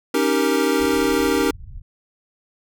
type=chord; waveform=square; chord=Eb dominant seventh; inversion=third; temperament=equal; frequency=277.2 / 311.1 / 392 / 466.2 Hz; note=Db4 / Eb4 / G4 / Bb4; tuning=0 / 0 / 0 / 0 cents; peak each=-23 dBFS; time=0.14-1.51 s; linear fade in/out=5 ms
type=low-pass noise; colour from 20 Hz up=pink; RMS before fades=-37 dBFS; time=0.79-1.82 s; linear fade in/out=10 ms; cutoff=110 Hz; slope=24 dB/octave
effects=none